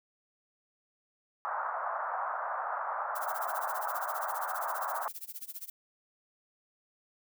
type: band-pass noise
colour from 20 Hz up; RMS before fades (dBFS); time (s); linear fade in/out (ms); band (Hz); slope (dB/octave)
white; -35; 1.45-5.08; 0; 630 to 1400; 48
type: noise with tremolo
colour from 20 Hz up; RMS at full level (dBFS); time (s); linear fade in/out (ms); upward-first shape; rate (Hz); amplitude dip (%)
violet; -40; 3.15-5.7; 5; sine; 15; 95
effects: none